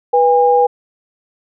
sine tone pair together, 490 / 811.6 Hz, B4 / G#5, -14 / -40 cents, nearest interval major sixth, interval 874 cents, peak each -11 / -11 dBFS, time 0.13-0.67 s, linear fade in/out 10 ms, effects none

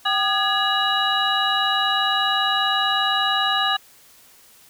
sine tone cluster, 777 / 1219 / 1674 / 2897 / 3885 Hz, G5 / D#6 / G#6 / F#7 / B7, -16 / -36 / +13 / -37 / -29 cents, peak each -24 dBFS, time 0.05-3.77 s, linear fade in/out 10 ms, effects tanh soft clip ceiling -6 dBFS + white hiss -51 dBFS RMS until 4.69 s

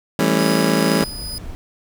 25% pulse chord, A dominant seventh, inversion second, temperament just, 165 / 198 / 220 / 275 Hz, E3 / G3 / A3 / C#4, +2 / +18 / 0 / -14 cents, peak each -17 dBFS, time 0.19-1.04 s, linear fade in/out 2 ms
sawtooth tone with tremolo, 4978 Hz, D#8, in tune, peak -24 dBFS, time 0.39-1.38 s, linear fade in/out 0 ms, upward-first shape triangle, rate 2.3 Hz, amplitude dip 40%
brown noise, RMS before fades -32 dBFS, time 1-1.55 s, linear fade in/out 0 ms
effects none

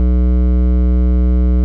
triangle tone with hard clipping, 61.5 Hz, B1, 7 cents flat, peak -11 dBFS, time 0-1.64 s, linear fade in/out 0 ms, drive 17 dB, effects none

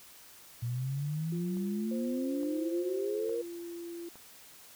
sine exponential sweep, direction up, 116.7 to 481 Hz, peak -31 dBFS, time 0.62-3.42 s, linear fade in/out 10 ms
sine tone with pitch glide, 349.2 to 341.4 Hz, F4 to F4, 0 to -39 cents, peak -39 dBFS, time 1.32-4.09 s, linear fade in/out 5 ms, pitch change -39 cents, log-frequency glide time 2.27-3.91 s
click train, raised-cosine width 1 ms, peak -39 dBFS, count 4, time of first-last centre 1.57-4.156 s, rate 1.16 Hz
sine tone, 523.3 Hz, C5, in tune, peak -39 dBFS, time 1.91-3.36 s, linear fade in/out 5 ms
effects white hiss -54 dBFS RMS until 4.75 s

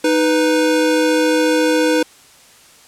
square tone pair together, 311.3 / 494.1 Hz, D#4 / B4, +1 / +1 cents, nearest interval minor sixth, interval 800 cents, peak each -16 dBFS, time 0.04-2.03 s, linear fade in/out 5 ms, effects white hiss -46 dBFS RMS until 2.87 s + low-pass 10000 Hz 12 dB/octave

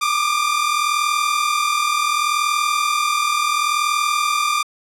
sawtooth tone pair together, 1173.3 / 1214 Hz, D6 / D#6, -2 / -43 cents, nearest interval minor second, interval 59 cents, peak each -16 dBFS, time 0.01-4.63 s, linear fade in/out 10 ms, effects low-pass 11000 Hz 12 dB/octave

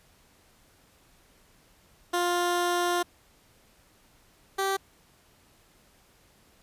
15% pulse tone pair in turn, 351.6 / 388.9 Hz, F4 / G4, +12 / -14 cents, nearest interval major second, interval 174 cents, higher second, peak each -18 / -19 dBFS, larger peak first, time 2.13-3.03 / 4.58-4.77 s, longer first, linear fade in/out 10 ms, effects pink hiss -61 dBFS RMS until 6.62 s + resampled to 32000 Hz

